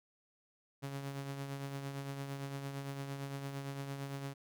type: tone with tremolo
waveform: sawtooth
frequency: 138.59 Hz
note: C#3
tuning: in tune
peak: -34 dBFS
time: 0.82-4.34 s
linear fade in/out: 20 ms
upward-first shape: triangle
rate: 8.8 Hz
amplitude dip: 50%
effects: none